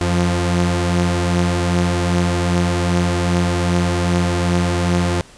sawtooth tone pair together, 88.57 / 174.61 Hz, F2 / F3, +25 / 0 cents, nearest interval octave, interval 1175 cents, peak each -14 dBFS, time 0.01-5.21 s, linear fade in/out 0 ms, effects pink hiss -44 dBFS RMS until 5.37 s + resampled to 22050 Hz

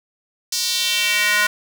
square tone with high-pass filter sweep, 208.6 Hz, G#3, 8 cents sharp, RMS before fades -19 dBFS, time 0.52-1.47 s, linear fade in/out 5 ms, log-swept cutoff 5200 to 1500 Hz, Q 2.3, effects 7-bit

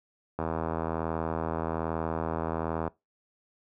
click train, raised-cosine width 1 ms, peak -16 dBFS, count 203, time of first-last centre 0.39-2.878 s, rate 81.2 Hz, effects noise-tail reverb RT60 0.2 s tail -22 dB re dry + high-pass 60 Hz 12 dB/octave

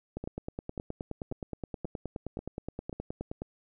two click trains, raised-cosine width 2 ms, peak -24 / -22 dBFS, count 6 / 32, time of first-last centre 0.24-2.928 / 0.17-3.419 s, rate 1.86 / 9.54 Hz, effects none

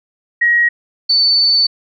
sine tone pair in turn, 1896 / 4509 Hz, A#6 / C#8, +29 / +29 cents, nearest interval octave + minor third, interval 1500 cents, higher second, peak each -9 dBFS, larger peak neither, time 0.41-0.69 / 1.09-1.67 s, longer second, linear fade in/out 10 ms, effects none

